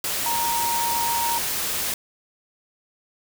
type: tone in noise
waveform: sine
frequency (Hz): 934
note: A#5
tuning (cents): +3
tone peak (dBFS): -23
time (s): 0.26-1.38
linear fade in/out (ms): 2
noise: white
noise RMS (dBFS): -26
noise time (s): 0.04-1.94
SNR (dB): 0
effects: none